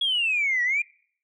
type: exponential two-way sweep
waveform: sine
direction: down then up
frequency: 3367 to 1903 to 2447 Hz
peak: -20 dBFS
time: 0.01-0.82 s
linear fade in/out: 5 ms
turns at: 0.63 s
effects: noise-tail reverb RT60 0.6 s tail -26 dB re dry + tanh soft clip ceiling -16 dBFS